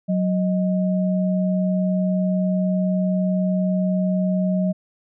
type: tone pair together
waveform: sine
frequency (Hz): 185.3 / 623.3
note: F#3 / D#5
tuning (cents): +3 / +3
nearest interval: octave + major sixth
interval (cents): 2100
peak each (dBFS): -18 / -26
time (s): 0.08-4.73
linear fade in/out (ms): 20
effects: none

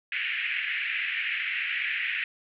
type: band-pass noise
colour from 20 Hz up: white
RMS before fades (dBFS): -30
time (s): 0.12-2.24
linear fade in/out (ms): 2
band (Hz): 1700 to 2700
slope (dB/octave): 48
effects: none

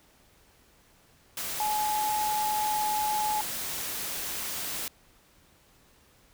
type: tone in noise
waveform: sine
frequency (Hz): 849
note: G#5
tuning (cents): +38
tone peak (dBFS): -26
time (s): 1.6-3.41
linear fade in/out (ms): 2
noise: white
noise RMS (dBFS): -34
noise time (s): 1.37-4.88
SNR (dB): +5
effects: pink hiss -61 dBFS RMS until 6.33 s

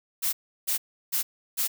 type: noise bursts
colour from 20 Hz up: blue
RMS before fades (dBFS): -26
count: 4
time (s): 0.22-1.68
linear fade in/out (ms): 20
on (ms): 110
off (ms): 340
effects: none

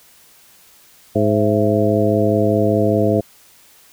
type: harmonic tone with a mistuned harmonic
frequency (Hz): 105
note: G#2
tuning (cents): +19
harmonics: 1 / 2 / 3 / 4 / 5 / 6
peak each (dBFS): -20 / -20 / -20 / -20 / -20 / -20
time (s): 1.15-3.21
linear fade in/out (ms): 10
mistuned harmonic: 6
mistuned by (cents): +90
effects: white hiss -49 dBFS RMS until 3.92 s

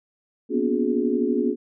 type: tone cluster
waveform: sine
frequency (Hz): 238 / 250.2 / 285.9 / 361 / 419.7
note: A#3 / B3 / D4 / F#4 / G#4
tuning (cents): +36 / +23 / -46 / -43 / +18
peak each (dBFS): -26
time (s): 0.49-1.56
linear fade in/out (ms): 50
effects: none

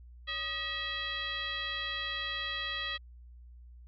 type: tone with frequency modulation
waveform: sine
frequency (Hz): 2600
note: E7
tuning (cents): -24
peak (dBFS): -33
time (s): 0.27-2.98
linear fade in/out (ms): 20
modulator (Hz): 679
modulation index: 1.9
effects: added 60 Hz sine -49 dBFS peak until 3.87 s

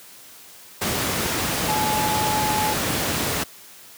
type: tone in noise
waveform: sine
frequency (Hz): 854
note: G#5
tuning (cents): +48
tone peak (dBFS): -22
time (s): 1.68-2.74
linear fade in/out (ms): 10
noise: pink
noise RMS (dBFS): -23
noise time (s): 0.81-3.44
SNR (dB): -2
effects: white hiss -45 dBFS RMS until 3.97 s + high-pass 100 Hz 12 dB/octave

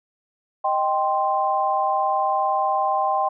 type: chord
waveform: sine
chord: C minor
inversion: first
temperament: equal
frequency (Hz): 622.3 / 784 / 1046.5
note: Eb5 / G5 / C6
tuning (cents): 0 / 0 / 0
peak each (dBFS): -26 / -21 / -23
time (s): 0.64-3.29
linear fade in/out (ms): 10
effects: none

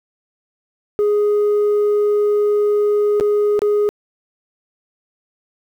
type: tone with dropouts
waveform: sine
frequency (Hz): 415.3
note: G#4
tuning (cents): 0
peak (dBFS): -10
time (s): 0.99-3.89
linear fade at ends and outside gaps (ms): 0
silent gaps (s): 3.199-3.209 / 3.592-3.619
effects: tanh soft clip ceiling -12 dBFS + 8-bit

